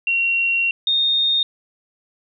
sine tone pair in turn, 2743 / 3681 Hz, F7 / A#7, -32 / -23 cents, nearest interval perfect fourth, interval 509 cents, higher second, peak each -16 / -15 dBFS, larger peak second, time 0.07-0.71 / 0.87-1.43 s, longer first, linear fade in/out 2 ms, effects none

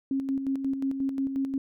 sine tone with tremolo, 270.5 Hz, C#4, 42 cents flat, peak -24 dBFS, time 0.11-1.58 s, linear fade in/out 2 ms, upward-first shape square, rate 5.6 Hz, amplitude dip 50%, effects none

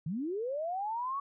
sine linear sweep, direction up, 142.1 to 1136 Hz, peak -32 dBFS, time 0.06-1.2 s, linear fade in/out 5 ms, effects none

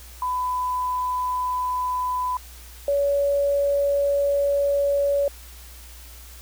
sine tone pair in turn, 1001 / 565.7 Hz, B5 / C#5, +23 / +35 cents, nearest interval minor seventh, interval 988 cents, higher first, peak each -22 / -18 dBFS, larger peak second, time 0.22-2.37 / 2.88-5.28 s, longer second, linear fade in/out 2 ms, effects added 60 Hz sine -42 dBFS peak until 6.41 s + white hiss -46 dBFS RMS until 6.41 s

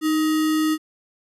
sine tone with sample-and-hold, 311.1 Hz, D#4, in tune, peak -17 dBFS, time 0.01-0.78 s, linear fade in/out 50 ms, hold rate 1575 Hz, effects resampled to 32000 Hz

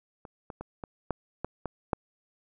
clicks, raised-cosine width 1 ms, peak -29 / -25 / -24 / -23 / -14 / -17 / -18 / -11 dBFS, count 8, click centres 0.252 / 0.502 / 0.61 / 0.838 / 1.107 / 1.446 / 1.657 / 1.932 s, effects none

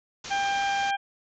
white low-pass noise, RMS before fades -39 dBFS, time 0.24-0.91 s, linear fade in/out 5 ms, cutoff 6900 Hz, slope 96 dB/octave
harmonic tone, 795 Hz, G5, 24 cents sharp, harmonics 1 / 2 / 3 / 4, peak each -25 / -31 / -35 / -37 dBFS, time 0.3-0.97 s, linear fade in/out 20 ms
effects none

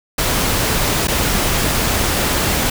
pink noise with dropouts, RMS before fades -17 dBFS, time 0.18-2.7 s, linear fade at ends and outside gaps 5 ms, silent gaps 1.073-1.081 s, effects none

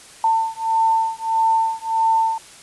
sine beating tone pair, 896 / 897.6 Hz, A5 / A5, +31 / +34 cents, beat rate 1.6 Hz, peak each -19 dBFS, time 0.24-2.38 s, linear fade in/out 2 ms, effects white hiss -43 dBFS RMS until 2.62 s + resampled to 24000 Hz

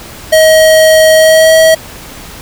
square tone with pitch glide, 633 to 641.8 Hz, D#5 to E5, +30 to -46 cents, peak -3 dBFS, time 0.32-1.75 s, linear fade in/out 10 ms, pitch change +24 cents, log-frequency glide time 1.15-1.55 s, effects pink hiss -29 dBFS RMS until 2.41 s

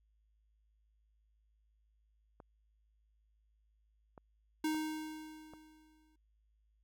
clicks, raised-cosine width 1 ms, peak -38 dBFS, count 4, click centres 2.402 / 4.178 / 4.746 / 5.536 s
square tone with exponential decay, 311.1 Hz, D#4, in tune, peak -32 dBFS, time 4.64-6.16 s, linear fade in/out 5 ms, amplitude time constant 330 ms
effects added 53 Hz sine -70 dBFS peak until 6.83 s

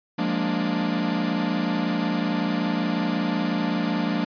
45% pulse chord, Bb dominant seventh, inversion second, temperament equal with one note detuned, 176.85 / 207.7 / 233.1 / 293.7 Hz, F3 / Ab3 / Bb3 / D4, +22 / 0 / 0 / 0 cents, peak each -28 dBFS, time 0.18-4.25 s, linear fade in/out 10 ms, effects resampled to 11025 Hz

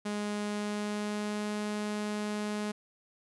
sawtooth tone with pitch glide, 207.7 to 209.6 Hz, G#3 to G#3, 0 to +16 cents, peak -28 dBFS, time 0.05-2.72 s, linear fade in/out 10 ms, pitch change +16 cents, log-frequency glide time 0.47-1.55 s, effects resampled to 24000 Hz

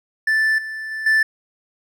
triangle tone with level steps, 1760 Hz, A6, in tune, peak -13 / -25 / -23 / -11 dBFS, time 0.27-1.23 s, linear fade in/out 5 ms, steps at 0.58 / 0.91 / 1.06 s, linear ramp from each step 5 ms, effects none

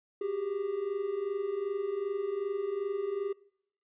triangle tone pair together, 380.9 / 403.5 Hz, G4 / G#4, -50 / -50 cents, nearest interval minor second, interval 100 cents, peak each -34 / -30 dBFS, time 0.21-3.33 s, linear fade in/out 5 ms, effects noise-tail reverb RT60 0.7 s tail -23 dB re dry + resampled to 8000 Hz

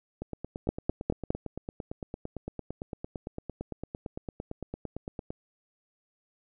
two click trains, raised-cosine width 2 ms, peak -12 / -22 dBFS, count 4 / 46, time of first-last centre 0.69-1.305 / 0.22-5.305 s, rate 4.88 / 8.85 Hz, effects none

